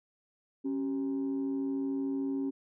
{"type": "tone pair together", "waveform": "sine", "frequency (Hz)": [273.6, 386.9], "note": ["C#4", "G4"], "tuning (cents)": [-23, -23], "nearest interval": "tritone", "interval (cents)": 600, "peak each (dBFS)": [-29, -37], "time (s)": [0.64, 2.51], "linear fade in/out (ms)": 20, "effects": ["tanh soft clip ceiling -26 dBFS"]}